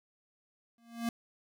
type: tone with exponential growth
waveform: square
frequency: 232.8 Hz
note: A#3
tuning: 2 cents flat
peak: -29 dBFS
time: 0.78-1.09 s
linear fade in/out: 2 ms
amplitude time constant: 67 ms
effects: none